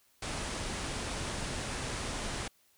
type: low-pass noise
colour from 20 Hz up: pink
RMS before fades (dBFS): -37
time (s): 0.22-2.48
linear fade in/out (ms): 5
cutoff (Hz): 10000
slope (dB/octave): 96
effects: white hiss -68 dBFS RMS until 2.77 s